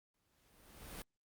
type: noise with exponential growth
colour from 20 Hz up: pink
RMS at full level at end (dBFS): -45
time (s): 0.14-1.02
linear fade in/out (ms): 2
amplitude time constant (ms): 190
effects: Opus 48 kbps